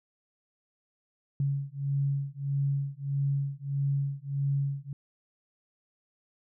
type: beating tone pair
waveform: sine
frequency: 138.8 / 140.4 Hz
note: C#3 / C#3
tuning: +3 / +22 cents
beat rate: 1.6 Hz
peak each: -30 / -30 dBFS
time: 1.4-4.93 s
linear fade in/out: 2 ms
effects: none